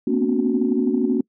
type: tone cluster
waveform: sine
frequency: 227.1 / 245.5 / 257.9 / 285.4 / 369.9 Hz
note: A#3 / B3 / C4 / D4 / F#4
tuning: -45 / -10 / -25 / -49 / 0 cents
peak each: -23 dBFS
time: 0.07-1.21 s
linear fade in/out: 5 ms
effects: noise-tail reverb RT60 0.1 s tail -26 dB re dry + tanh soft clip ceiling -7 dBFS